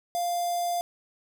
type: tone with notch filter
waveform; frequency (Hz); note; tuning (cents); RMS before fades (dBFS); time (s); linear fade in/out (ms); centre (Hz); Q
square; 698.5; F5; 0; -28; 0.15-0.81; 0; 2300; 0.71
effects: none